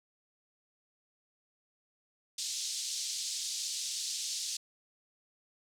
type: band-pass noise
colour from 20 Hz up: pink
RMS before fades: -37 dBFS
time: 2.38-4.57 s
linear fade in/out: 5 ms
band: 4000 to 8000 Hz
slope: 24 dB/octave
effects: none